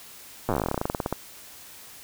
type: slowing click train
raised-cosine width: 1 ms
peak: -11 dBFS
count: 24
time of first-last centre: 0.49-1.126 s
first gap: 8 ms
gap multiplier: 1.1
effects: white hiss -46 dBFS RMS until 2.03 s